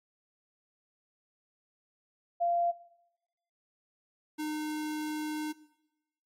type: tone pair in turn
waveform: sine / square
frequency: 691 / 305.5 Hz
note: F5 / D#4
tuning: -19 / -32 cents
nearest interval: octave + major second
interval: 1413 cents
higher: first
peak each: -25 / -33 dBFS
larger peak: first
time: 2.4-2.72 / 4.38-5.53 s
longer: second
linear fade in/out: 20 ms
effects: noise-tail reverb RT60 0.9 s tail -18 dB re dry + MP3 64 kbps